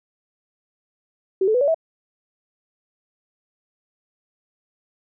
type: tone with pitch steps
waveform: sine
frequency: 381.2 / 435.4 / 497.2 / 567.9 / 648.5 Hz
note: G4 / A4 / B4 / C#5 / E5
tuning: -48 / -18 / +12 / +42 / -28 cents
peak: -15 dBFS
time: 1.41-1.745 s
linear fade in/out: 5 ms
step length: 67 ms
effects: none